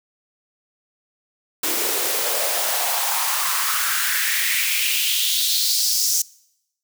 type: noise with high-pass filter sweep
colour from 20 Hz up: white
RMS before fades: -21 dBFS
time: 1.63-6.22 s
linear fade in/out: 5 ms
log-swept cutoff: 330 to 6100 Hz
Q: 3.5
effects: noise-tail reverb RT60 0.8 s tail -23 dB re dry